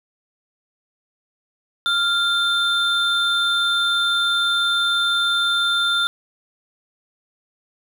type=tone pair together; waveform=triangle; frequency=1393 / 3570 Hz; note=F6 / A7; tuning=-5 / +24 cents; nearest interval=octave + major third; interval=1629 cents; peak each=-18 dBFS; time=1.86-6.07 s; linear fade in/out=0 ms; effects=none